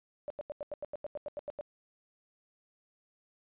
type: tone bursts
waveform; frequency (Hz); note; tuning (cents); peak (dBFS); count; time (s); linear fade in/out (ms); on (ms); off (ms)
sine; 587.3; D5; 0; -35; 13; 0.28-1.61; 0; 22; 87
effects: resampled to 8000 Hz